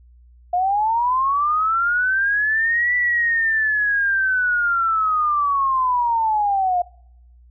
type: linear two-way sweep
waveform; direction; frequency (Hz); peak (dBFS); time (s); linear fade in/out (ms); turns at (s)
sine; up then down; 700 to 1973 to 700; -16; 0.53-6.82; 5; 2.95
effects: noise-tail reverb RT60 0.8 s tail -26 dB re dry + added 60 Hz sine -46 dBFS peak until 7.5 s